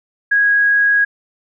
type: tone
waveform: sine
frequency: 1651 Hz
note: G#6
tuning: 11 cents flat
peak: -10 dBFS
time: 0.31-1.05 s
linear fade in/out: 10 ms
effects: none